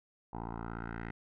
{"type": "tone with low-pass filter sweep", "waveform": "10% pulse", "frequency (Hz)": 57, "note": "A#1", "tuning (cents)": -38, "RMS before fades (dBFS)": -41, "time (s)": [0.33, 1.11], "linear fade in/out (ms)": 5, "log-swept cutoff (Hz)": [890, 1900], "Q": 3.8, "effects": []}